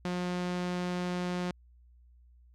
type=tone; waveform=sawtooth; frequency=178.8 Hz; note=F3; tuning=41 cents sharp; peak=-27 dBFS; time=0.05-1.51 s; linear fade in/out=0 ms; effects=added 60 Hz sine -56 dBFS peak until 2.54 s + low-pass 6000 Hz 12 dB/octave